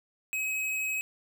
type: tone with tanh clipping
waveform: sine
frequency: 2548 Hz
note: D#7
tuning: 41 cents sharp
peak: -30 dBFS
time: 0.33-1.01 s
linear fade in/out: 0 ms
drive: 18 dB
effects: none